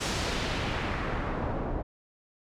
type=noise with low-pass filter sweep; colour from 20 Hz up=pink; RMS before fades=-31 dBFS; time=0-1.83 s; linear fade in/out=20 ms; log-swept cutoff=7300 to 680 Hz; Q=1; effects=none